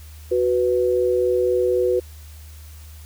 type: tone pair together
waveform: sine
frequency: 370 / 493.9 Hz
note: F#4 / B4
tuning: 0 / 0 cents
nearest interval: perfect fourth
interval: 500 cents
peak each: -19 dBFS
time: 0.31-2 s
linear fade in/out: 10 ms
effects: added 76 Hz sine -38 dBFS peak until 3.05 s + white hiss -49 dBFS RMS until 3.05 s